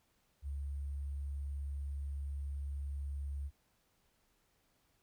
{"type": "tone with sample-and-hold", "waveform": "sine", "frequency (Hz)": 70.3, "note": "C#2", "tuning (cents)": 25, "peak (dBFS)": -37, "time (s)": [0.42, 3.51], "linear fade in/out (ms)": 50, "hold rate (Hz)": 8820, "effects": ["pink hiss -75 dBFS RMS until 5.02 s"]}